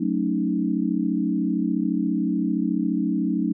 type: chord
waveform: sine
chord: D# half-diminished seventh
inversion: first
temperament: equal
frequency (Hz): 185 / 220 / 277.2 / 311.1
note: F#3 / A3 / C#4 / D#4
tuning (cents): 0 / 0 / 0 / 0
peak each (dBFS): -26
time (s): 0-3.53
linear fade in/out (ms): 10
effects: none